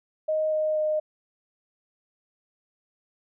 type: tone with pitch steps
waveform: sine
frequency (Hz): 623 / 619.1 / 615.1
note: D#5 / D#5 / D#5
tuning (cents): +2 / -9 / -20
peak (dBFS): -22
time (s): 0.28-1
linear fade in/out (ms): 10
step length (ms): 240
effects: none